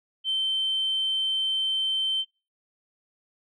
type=tone; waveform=sine; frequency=3100 Hz; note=G7; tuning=20 cents flat; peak=-22 dBFS; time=0.24-2.25 s; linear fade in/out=50 ms; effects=noise-tail reverb RT60 0.3 s tail -24 dB re dry + tanh soft clip ceiling -19 dBFS